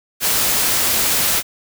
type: noise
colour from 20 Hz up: white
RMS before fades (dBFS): -17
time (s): 0.2-1.43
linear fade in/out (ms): 50
effects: none